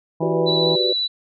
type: harmonic tone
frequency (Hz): 163.3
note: E3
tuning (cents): -16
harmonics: 1 / 2 / 3 / 4 / 5 / 6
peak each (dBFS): -24 / -27 / -29 / -30 / -31 / -32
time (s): 0.2-0.76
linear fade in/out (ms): 10
type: chord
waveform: sine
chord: G major seventh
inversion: third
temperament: equal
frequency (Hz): 370 / 392 / 493.9 / 587.3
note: F#4 / G4 / B4 / D5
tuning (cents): 0 / 0 / 0 / 0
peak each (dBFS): -22 / -28 / -23 / -28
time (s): 0.22-0.93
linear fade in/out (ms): 5
type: tone with vibrato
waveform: sine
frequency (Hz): 3951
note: B7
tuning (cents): 0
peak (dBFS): -19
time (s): 0.46-1.08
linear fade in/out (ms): 20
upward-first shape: triangle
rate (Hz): 15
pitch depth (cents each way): 18
effects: none